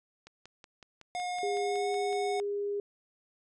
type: click train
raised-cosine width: 0.2 ms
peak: -32 dBFS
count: 11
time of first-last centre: 0.27-2.129 s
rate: 5.38 Hz
type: tone with pitch glide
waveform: square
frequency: 719 to 732.8 Hz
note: F#5 to F#5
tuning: -50 to -17 cents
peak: -33 dBFS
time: 1.15-2.4 s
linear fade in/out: 0 ms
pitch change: +33 cents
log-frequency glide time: 1.57-1.91 s
type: tone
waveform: sine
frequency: 406.6 Hz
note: G#4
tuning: 37 cents flat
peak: -30 dBFS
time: 1.43-2.8 s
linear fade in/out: 2 ms
effects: resampled to 22050 Hz